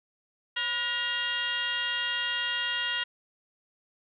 sine tone with frequency modulation, 2357 Hz, D7, 6 cents sharp, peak -27 dBFS, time 0.56-3.04 s, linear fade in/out 10 ms, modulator 456 Hz, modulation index 2.3, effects none

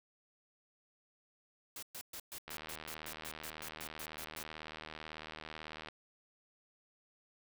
white noise bursts, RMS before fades -46 dBFS, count 15, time 1.76-4.43 s, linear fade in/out 2 ms, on 66 ms, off 120 ms
click train, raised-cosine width 0.3 ms, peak -29 dBFS, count 267, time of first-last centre 2.48-5.886 s, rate 78.1 Hz
effects none

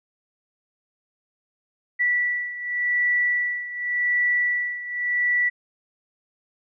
sine beating tone pair, 1957 / 1957.88 Hz, B6 / B6, -16 / -16 cents, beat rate 0.88 Hz, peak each -22 / -26 dBFS, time 1.99-5.5 s, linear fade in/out 20 ms, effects none

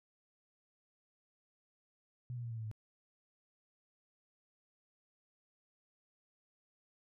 sine tone with pitch steps, 123.47 / 120.23 / 117.08 / 114.01 / 111.02 / 108.11 Hz, B2 / B2 / A#2 / A#2 / A2 / A2, 0 / -46 / +8 / -38 / +16 / -30 cents, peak -39 dBFS, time 2.3-2.714 s, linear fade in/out 0 ms, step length 69 ms, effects none

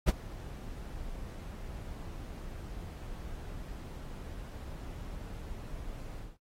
brown noise with ADSR envelope, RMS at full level -19 dBFS, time 0.06-6.38 s, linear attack 30 ms, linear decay 23 ms, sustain -23 dB, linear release 190 ms, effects AAC 48 kbps

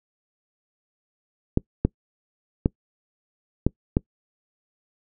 clicks, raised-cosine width 3 ms, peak -5 dBFS, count 5, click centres 1.574 / 1.85 / 2.659 / 3.666 / 3.969 s, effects noise-tail reverb RT60 0.1 s tail -25 dB re dry

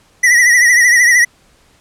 square tone with vibrato, 1939 Hz, B6, 32 cents flat, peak -7 dBFS, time 0.23-1.25 s, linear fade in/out 10 ms, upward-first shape triangle, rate 13 Hz, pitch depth 85 cents each way, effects pink hiss -51 dBFS RMS until 1.8 s + low-pass 10000 Hz 12 dB/octave

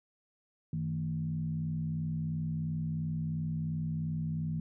sine tone with frequency modulation, 158.7 Hz, D#3, 35 cents sharp, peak -31 dBFS, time 0.73-4.6 s, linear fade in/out 2 ms, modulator 62.9 Hz, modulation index 0.74, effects none

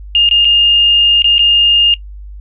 sine tone with dropouts, 2826 Hz, F7, 20 cents sharp, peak -6 dBFS, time 0.15-1.94 s, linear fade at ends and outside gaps 1 ms, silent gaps 0.29-0.311 / 0.447-0.452 / 1.221-1.243 / 1.382-1.392 s, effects noise-tail reverb RT60 0.1 s tail -19 dB re dry + added 50 Hz sine -27 dBFS peak until 2.4 s

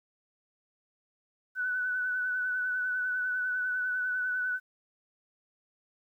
sine tone with vibrato, 1494 Hz, F#6, 16 cents sharp, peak -28 dBFS, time 1.55-4.6 s, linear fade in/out 50 ms, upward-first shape triangle, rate 10 Hz, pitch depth 36 cents each way, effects 11-bit

